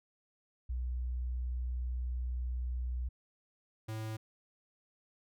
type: tone pair in turn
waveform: sine / square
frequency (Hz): 61.7 / 109.89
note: B1 / A2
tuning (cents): -1 / -2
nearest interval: minor seventh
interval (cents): 999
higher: second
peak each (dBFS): -33 / -38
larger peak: first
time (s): 0.69-3.09 / 3.88-4.17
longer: first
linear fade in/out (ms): 10
effects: none